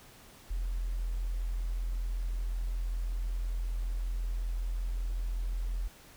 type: tone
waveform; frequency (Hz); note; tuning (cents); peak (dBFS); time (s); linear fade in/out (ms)
sine; 42.66; F1; -40; -30; 0.5-5.88; 10
effects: pink hiss -55 dBFS RMS until 6.16 s